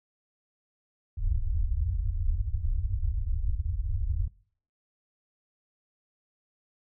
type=low-pass noise; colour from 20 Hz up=pink; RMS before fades=-28 dBFS; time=1.17-4.28 s; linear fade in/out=5 ms; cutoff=100 Hz; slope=96 dB/octave; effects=noise-tail reverb RT60 0.5 s tail -21 dB re dry